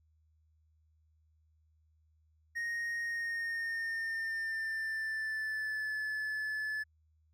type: tone with pitch glide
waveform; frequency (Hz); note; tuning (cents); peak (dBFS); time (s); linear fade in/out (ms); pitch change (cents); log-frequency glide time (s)
triangle; 1864.7 to 1729.8; A#6 to A6; 0 to -30; -32; 2.55-6.84; 20; -130; 3.02-5.95
effects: added 78 Hz sine -67 dBFS peak until 7.33 s